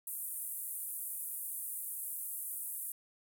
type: band-pass noise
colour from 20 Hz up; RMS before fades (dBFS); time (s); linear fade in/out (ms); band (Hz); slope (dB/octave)
pink; -41; 0.07-2.92; 2; 9200 to 16000; 48
effects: none